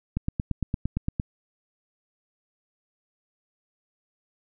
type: click train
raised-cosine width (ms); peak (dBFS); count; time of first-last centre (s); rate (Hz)
5; -13; 10; 0.17-1.199; 8.75
effects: none